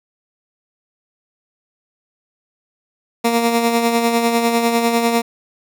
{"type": "tone with tremolo", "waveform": "15% pulse", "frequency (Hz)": 233.1, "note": "A#3", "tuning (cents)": 0, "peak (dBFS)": -6, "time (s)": [3.24, 5.22], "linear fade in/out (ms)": 10, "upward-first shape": "sine", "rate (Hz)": 10, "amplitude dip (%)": 45, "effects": []}